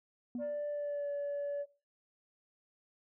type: tone with exponential decay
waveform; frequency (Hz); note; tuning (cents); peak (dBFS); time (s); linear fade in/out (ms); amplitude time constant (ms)
sine; 242.8; B3; -29; -32; 0.35-0.64; 2; 62
type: tone with pitch glide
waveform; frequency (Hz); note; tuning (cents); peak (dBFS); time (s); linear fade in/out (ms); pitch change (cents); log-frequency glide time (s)
sine; 587 to 572.9; D5 to D5; -1 to -43; -32; 0.38-1.66; 50; -42; 0.69-1.1
effects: noise-tail reverb RT60 0.3 s tail -17 dB re dry + tanh soft clip ceiling -32 dBFS

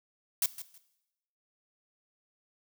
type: noise with echo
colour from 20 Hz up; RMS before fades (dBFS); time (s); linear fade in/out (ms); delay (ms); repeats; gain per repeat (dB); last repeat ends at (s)
blue; -27; 0.42-0.46; 2; 160; 2; -14; 0.78
effects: noise-tail reverb RT60 0.9 s tail -17 dB re dry

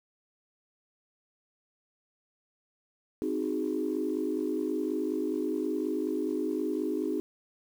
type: chord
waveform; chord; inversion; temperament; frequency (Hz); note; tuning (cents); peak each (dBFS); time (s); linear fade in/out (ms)
sine; Ab dominant seventh; first; equal; 261.6 / 311.1 / 370 / 415.3; C4 / Eb4 / Gb4 / Ab4; 0 / 0 / 0 / 0; -34 / -31 / -34 / -34; 3.22-7.2; 0
effects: tanh soft clip ceiling -19 dBFS + 9-bit

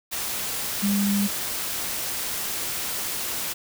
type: tone in noise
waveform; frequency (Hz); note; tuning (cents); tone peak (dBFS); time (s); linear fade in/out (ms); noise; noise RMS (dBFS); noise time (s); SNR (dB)
sine; 201.4; G3; +47; -20; 0.82-1.28; 20; white; -29; 0.11-3.54; +6
effects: none

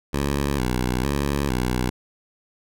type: tone with vibrato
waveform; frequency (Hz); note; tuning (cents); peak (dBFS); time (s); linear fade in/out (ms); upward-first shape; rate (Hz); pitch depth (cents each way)
10% pulse; 66.2; C2; +21; -13; 0.13-1.9; 10; square; 1.1; 110
effects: none

